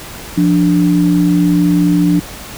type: tone pair together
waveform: sine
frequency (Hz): 174.61 / 293.8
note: F3 / D4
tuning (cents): 0 / +1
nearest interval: major sixth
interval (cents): 901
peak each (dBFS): -11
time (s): 0.37-2.2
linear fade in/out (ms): 10
effects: pink hiss -30 dBFS RMS until 2.57 s